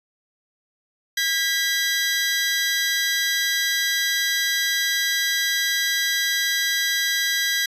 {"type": "tone pair together", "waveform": "20% pulse", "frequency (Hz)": [1625.3, 1964], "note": ["G#6", "B6"], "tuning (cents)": [-38, -10], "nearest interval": "minor third", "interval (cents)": 328, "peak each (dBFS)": [-19, -17], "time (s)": [1.17, 7.66], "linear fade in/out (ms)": 5, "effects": ["resampled to 32000 Hz"]}